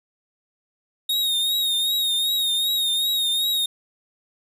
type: tone with vibrato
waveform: 45% pulse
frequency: 3729 Hz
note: A#7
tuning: in tune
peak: -19 dBFS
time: 1.09-3.66 s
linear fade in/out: 5 ms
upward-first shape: triangle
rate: 2.6 Hz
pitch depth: 61 cents each way
effects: 9-bit